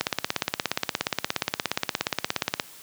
click train, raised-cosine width 0.2 ms, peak -5 dBFS, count 45, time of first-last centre 0.01-2.598 s, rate 17 Hz, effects white hiss -47 dBFS RMS until 2.82 s + high-pass 100 Hz 12 dB/octave

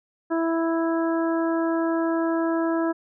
harmonic tone, 329.6 Hz, E4, in tune, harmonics 1 / 2 / 3 / 4 / 5, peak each -22 / -28 / -32 / -34 / -36 dBFS, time 0.3-2.93 s, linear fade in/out 20 ms, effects none

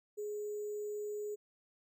sine tone with sample-and-hold, 418 Hz, G#4, 11 cents sharp, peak -37 dBFS, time 0.17-1.36 s, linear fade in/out 20 ms, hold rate 7350 Hz, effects none

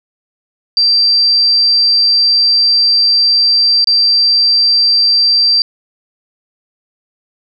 sine tone with dropouts, 4699 Hz, D8, in tune, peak -7 dBFS, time 0.77-5.62 s, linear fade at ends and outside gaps 1 ms, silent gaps 3.844-3.872 s, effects none

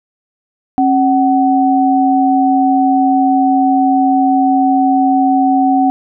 sine tone pair together, 270.5 / 751 Hz, C#4 / F#5, -42 / +26 cents, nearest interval octave + tritone, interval 1768 cents, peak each -11 dBFS, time 0.78-5.9 s, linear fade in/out 0 ms, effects none

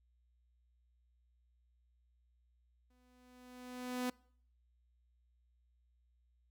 sawtooth tone with exponential growth, 249.9 Hz, B3, 21 cents sharp, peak -30 dBFS, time 2.9-4.1 s, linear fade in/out 5 ms, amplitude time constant 260 ms, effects noise-tail reverb RT60 0.6 s tail -25 dB re dry + added 60 Hz sine -70 dBFS peak until 6.5 s

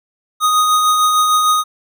square tone with tremolo, 1244.5 Hz, D#6, in tune, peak -10 dBFS, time 0.4-1.64 s, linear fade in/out 50 ms, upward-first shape triangle, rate 6.6 Hz, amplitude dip 35%, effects none

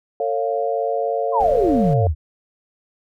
sine chord, A augmented, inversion none, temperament equal with one note detuned, 451.1 / 554.4 / 698.5 Hz, A4 / C#5 / E#5, +43 / 0 / 0 cents, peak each -23 / -23 / -23 dBFS, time 0.2-2.07 s, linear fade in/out 2 ms
sine exponential sweep, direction down, 1100 to 69.3 Hz, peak -15 dBFS, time 1.32-2.15 s, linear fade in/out 50 ms
brown noise, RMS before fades -32 dBFS, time 1.4-1.94 s, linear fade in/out 5 ms
effects none

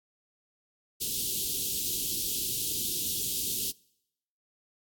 white band-stop noise, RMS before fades -31 dBFS, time 1-3.72 s, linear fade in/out 20 ms, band 430 to 3000 Hz, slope 48 dB/octave, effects noise-tail reverb RT60 0.8 s tail -25 dB re dry + AAC 64 kbps

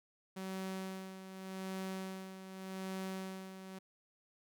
sawtooth tone with tremolo, 189.6 Hz, F#3, 43 cents sharp, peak -35 dBFS, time 0.36-3.79 s, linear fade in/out 10 ms, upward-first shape sine, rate 0.85 Hz, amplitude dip 65%, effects none

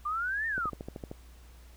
sine exponential two-way sweep, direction up then down, 1174.7 to 1846 to 1174.7 Hz, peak -29 dBFS, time 0.05-0.7 s, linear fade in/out 10 ms, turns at 0.47 s
click train, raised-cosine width 2 ms, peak -25 dBFS, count 8, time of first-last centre 0.58-1.114 s, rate 13.1 Hz
effects added 60 Hz sine -50 dBFS peak until 1.76 s + pink hiss -60 dBFS RMS until 1.76 s

